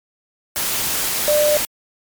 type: tone in noise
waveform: sine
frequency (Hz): 596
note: D5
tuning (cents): +25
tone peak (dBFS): -13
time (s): 1.28-1.57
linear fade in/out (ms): 0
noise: white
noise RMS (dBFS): -21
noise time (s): 0.56-1.65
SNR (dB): +5
effects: MP3 96 kbps